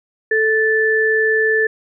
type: tone pair together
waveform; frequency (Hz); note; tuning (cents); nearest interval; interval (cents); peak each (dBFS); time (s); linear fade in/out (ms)
sine; 438.6 / 1754.4; A4 / A6; -6 / -6; 2 octaves; 2400; -16 / -15; 0.31-1.67; 5
effects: none